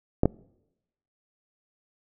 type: clicks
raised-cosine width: 2 ms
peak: -6 dBFS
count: 2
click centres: 0.234 / 0.256 s
effects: noise-tail reverb RT60 0.9 s tail -25 dB re dry